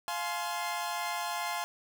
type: chord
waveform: sawtooth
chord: F minor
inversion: none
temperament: equal with one note detuned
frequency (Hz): 698.5 / 848.6 / 1046.5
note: F5 / Ab5 / C6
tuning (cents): 0 / +37 / 0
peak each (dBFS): -33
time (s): 0.08-1.64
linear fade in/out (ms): 0
effects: none